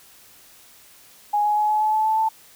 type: tone with pitch steps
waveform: sine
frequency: 830.6 / 837.8 / 845.1 / 852.5 / 859.9 / 867.4 / 874.9 / 882.5 Hz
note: G#5 / G#5 / G#5 / G#5 / A5 / A5 / A5 / A5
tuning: 0 / +15 / +30 / +45 / -40 / -25 / -10 / +5 cents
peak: -17 dBFS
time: 1.33-2.29 s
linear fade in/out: 10 ms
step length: 120 ms
effects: white hiss -50 dBFS RMS until 2.55 s